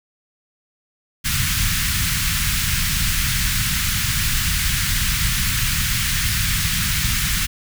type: band-stop noise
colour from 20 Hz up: pink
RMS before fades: -20 dBFS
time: 1.24-7.47 s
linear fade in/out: 20 ms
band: 170 to 1500 Hz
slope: 24 dB/octave
effects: none